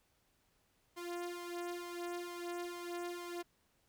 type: tone with flanger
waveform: sawtooth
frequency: 349.2 Hz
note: F4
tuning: in tune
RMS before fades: -43 dBFS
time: 0.96-3.43 s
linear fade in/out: 20 ms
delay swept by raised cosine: 1.9 to 3 ms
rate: 2.2 Hz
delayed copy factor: +0.85
effects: pink hiss -75 dBFS RMS until 3.88 s